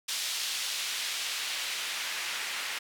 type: noise with band-pass filter sweep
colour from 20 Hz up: white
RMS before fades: -34 dBFS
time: 0.08-2.79 s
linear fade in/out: 10 ms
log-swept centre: 4000 to 2000 Hz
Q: 0.96
effects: none